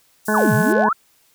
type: high-pass noise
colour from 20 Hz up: pink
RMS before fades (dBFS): -34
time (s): 0.25-0.73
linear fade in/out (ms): 10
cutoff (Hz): 6600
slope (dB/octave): 24
type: harmonic tone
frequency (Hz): 213.7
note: G#3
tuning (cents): +50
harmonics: 1 / 2 / 3 / 4 / 5 / 7 / 8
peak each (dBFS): -20 / -23 / -25 / -26 / -28 / -23 / -27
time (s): 0.28-0.89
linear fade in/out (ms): 5
type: exponential two-way sweep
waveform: sine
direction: down then up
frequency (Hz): 1425 to 110 to 1425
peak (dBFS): -16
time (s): 0.34-0.93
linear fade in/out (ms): 5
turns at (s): 0.54
type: click train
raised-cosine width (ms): 0.2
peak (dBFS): -22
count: 34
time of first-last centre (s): 0.38-0.836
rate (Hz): 72.3
effects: white hiss -58 dBFS RMS until 1.34 s